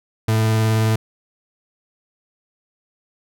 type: tone with vibrato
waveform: 40% pulse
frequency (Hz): 110.3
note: A2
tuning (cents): +5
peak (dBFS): -14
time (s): 0.28-0.96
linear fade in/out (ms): 5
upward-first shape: sine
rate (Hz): 19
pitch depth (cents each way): 13
effects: none

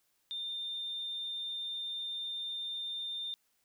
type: tone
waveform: sine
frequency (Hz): 3608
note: A7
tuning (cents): +43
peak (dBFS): -35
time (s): 0.31-3.34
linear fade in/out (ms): 0
effects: tanh soft clip ceiling -31 dBFS + white hiss -75 dBFS RMS until 3.64 s

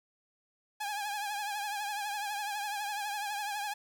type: tone with vibrato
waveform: sawtooth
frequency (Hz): 825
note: G#5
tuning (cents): -12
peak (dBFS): -30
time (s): 0.8-3.74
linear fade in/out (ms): 10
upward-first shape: triangle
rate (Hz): 12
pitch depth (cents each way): 76
effects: 11-bit

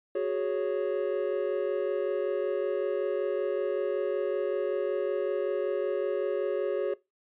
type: chord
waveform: triangle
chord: F# suspended second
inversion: none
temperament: equal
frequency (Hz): 370 / 415.3 / 554.4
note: F#4 / G#4 / C#5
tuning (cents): 0 / 0 / 0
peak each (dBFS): -29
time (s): 0.15-6.94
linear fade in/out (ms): 5
effects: noise-tail reverb RT60 0.2 s tail -20 dB re dry + resampled to 8000 Hz

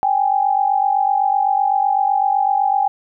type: tone pair together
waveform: sine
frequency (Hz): 782.7 / 830.6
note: G5 / G#5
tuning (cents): -3 / 0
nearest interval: minor second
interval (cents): 103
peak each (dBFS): -16 / -17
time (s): 0.03-2.88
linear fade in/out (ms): 0
effects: none

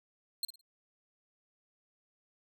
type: tone with echo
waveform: sawtooth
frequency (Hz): 4186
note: C8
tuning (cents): 0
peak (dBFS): -28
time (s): 0.43-0.45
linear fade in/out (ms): 2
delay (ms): 54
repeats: 3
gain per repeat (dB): -12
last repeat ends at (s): 0.612
effects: none

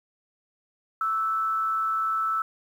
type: tone with frequency modulation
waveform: sine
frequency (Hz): 1318.5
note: E6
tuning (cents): 0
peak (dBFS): -23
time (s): 1.01-2.42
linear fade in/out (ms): 2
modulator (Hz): 184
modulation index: 0.32
effects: 9-bit

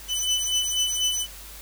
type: beating tone pair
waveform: 25% pulse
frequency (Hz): 3000 / 3004.1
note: F#7 / F#7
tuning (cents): +23 / +26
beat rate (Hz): 4.1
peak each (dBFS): -22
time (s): 0.08-1.27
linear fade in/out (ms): 50
effects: added 50 Hz sine -44 dBFS peak until 1.61 s + white hiss -43 dBFS RMS until 1.61 s

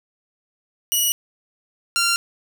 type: tone pair in turn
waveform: 10% pulse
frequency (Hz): 2919 / 1382.8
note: F#7 / F6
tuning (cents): -24 / -18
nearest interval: octave + minor second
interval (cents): 1294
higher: first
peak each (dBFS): -9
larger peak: neither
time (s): 0.92-1.12 / 1.96-2.16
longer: neither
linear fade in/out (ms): 0
effects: 7-bit

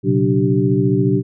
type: tone cluster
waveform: sine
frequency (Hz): 120.7 / 135.1 / 185.9 / 293.6 / 386.9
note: B2 / C#3 / F#3 / D4 / G4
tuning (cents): -39 / -44 / +8 / 0 / -23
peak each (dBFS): -19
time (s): 0.03-1.23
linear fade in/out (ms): 50
effects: none

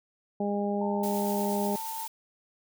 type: harmonic tone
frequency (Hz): 203.4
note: G#3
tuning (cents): -36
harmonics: 1 / 2 / 3 / 4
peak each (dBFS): -29 / -32 / -34 / -35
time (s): 0.4-1.76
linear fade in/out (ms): 5
type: tone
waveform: sine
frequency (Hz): 895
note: A5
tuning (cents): +29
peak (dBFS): -35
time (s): 0.81-2.07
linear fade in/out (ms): 5
type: noise with tremolo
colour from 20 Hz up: blue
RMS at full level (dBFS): -38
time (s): 1.03-2.08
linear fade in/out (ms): 5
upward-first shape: triangle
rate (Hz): 8.5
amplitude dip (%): 25
effects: none

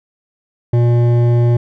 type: tone with hard clipping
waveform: sine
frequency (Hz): 119.5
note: A#2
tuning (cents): +43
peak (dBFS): -11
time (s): 0.73-1.57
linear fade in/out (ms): 5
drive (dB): 11
effects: none

